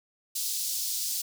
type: high-pass noise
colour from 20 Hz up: pink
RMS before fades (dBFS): -31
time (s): 0.35-1.22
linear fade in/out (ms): 10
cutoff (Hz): 4400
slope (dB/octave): 24
effects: none

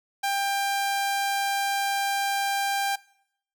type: tone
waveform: sawtooth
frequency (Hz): 794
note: G5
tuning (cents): +22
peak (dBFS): -20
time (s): 0.23-2.96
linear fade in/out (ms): 10
effects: noise-tail reverb RT60 0.7 s tail -22 dB re dry

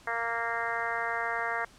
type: harmonic tone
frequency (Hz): 231.7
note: A#3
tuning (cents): -10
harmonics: 2 / 3 / 4 / 5 / 6 / 7 / 8 / 9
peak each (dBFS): -40 / -36 / -37 / -37 / -37 / -36 / -36 / -41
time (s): 0.07-1.65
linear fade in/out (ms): 5
effects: pink hiss -56 dBFS RMS until 1.78 s + low-pass 9000 Hz 12 dB/octave

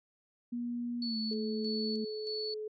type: tone with pitch glide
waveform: sine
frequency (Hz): 240 to 220.1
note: B3 to A3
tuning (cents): -49 to +1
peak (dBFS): -33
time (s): 0.52-2.05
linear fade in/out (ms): 10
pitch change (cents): -150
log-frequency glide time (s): 1.03-1.18
type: tone with tremolo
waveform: sine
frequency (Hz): 4435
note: C#8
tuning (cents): 0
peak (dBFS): -36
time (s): 1.02-2.54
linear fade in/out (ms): 2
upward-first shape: square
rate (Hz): 1.6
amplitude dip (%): 60
type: tone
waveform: sine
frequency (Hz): 428.6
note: A4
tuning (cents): -45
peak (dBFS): -36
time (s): 1.31-2.68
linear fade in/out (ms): 5
effects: MP3 32 kbps

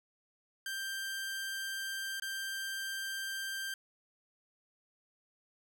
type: tone with dropouts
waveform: sawtooth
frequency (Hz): 1577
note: G6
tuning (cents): +10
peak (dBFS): -33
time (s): 0.66-3.74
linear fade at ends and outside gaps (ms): 2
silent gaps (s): 2.199-2.221
effects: none

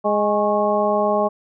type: harmonic tone with a mistuned harmonic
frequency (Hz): 207.7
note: G#3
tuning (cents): 0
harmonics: 1 / 2 / 3 / 4 / 5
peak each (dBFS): -25 / -23 / -19 / -23 / -24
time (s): 0.04-1.29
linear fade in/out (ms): 20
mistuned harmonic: 5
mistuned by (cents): +86
effects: none

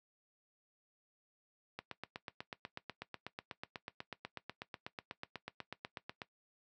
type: click train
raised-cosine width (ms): 0.3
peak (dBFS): -26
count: 37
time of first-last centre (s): 1.79-6.218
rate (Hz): 8.13
effects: noise-tail reverb RT60 0.1 s tail -17 dB re dry + high-pass 100 Hz 12 dB/octave

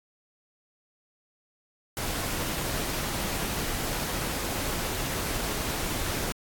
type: noise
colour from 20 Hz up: pink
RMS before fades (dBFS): -31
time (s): 1.97-6.32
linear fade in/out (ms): 0
effects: AAC 64 kbps

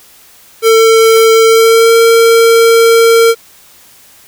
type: tone with pitch glide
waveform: square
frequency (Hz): 449.1 to 458.3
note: A4 to A#4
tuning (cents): +35 to -29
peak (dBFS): -4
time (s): 0.62-3.35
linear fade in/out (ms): 50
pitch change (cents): +36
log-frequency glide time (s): 1.45-1.95
effects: white hiss -41 dBFS RMS until 4.27 s

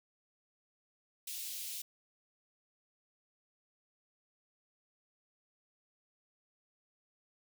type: high-pass noise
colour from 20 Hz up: white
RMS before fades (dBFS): -42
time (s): 1.27-1.82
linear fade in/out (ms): 5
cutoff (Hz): 2700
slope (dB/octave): 24
effects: none

